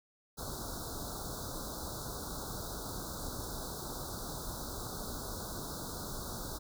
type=band-stop noise; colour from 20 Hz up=pink; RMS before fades=-41 dBFS; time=0.37-6.59 s; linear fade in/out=20 ms; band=1500 to 3700 Hz; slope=96 dB/octave; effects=none